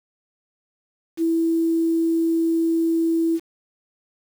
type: tone with quantisation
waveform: sine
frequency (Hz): 329.6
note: E4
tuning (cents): 0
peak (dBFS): -17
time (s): 1.17-3.4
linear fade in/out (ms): 50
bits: 7
effects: none